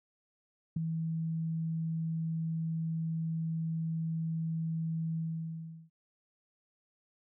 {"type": "tone with ADSR envelope", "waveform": "sine", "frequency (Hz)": 162.4, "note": "E3", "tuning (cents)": -26, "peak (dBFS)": -25, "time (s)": [0.76, 5.9], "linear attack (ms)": 8, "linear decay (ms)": 4, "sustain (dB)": -6, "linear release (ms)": 730, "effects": []}